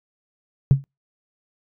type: tone with exponential decay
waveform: sine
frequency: 136.9 Hz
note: C#3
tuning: 21 cents flat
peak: -5 dBFS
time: 0.71-0.84 s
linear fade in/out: 0 ms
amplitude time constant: 28 ms
effects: noise-tail reverb RT60 0.2 s tail -23 dB re dry + tanh soft clip ceiling -5 dBFS